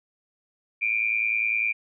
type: tone with amplitude modulation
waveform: sine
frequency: 2380 Hz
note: D7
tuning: 22 cents sharp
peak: -18 dBFS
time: 0.81-1.73 s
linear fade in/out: 20 ms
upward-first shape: sine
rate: 110 Hz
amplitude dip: 85%
effects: none